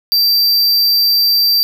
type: tone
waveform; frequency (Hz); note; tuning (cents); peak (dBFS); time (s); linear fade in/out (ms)
square; 4688; D8; -4; -10; 0.12-1.63; 0
effects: none